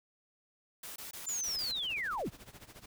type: noise bursts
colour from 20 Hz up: white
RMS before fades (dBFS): -45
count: 6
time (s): 0.83-1.715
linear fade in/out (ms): 5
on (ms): 130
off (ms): 21
type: linear sweep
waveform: sine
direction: down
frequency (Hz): 7250 to 45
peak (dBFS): -33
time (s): 1.26-2.3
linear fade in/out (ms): 20
type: noise with tremolo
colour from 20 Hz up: pink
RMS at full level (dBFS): -50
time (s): 1.47-2.86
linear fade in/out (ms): 5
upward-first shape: sine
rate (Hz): 14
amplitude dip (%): 80
effects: none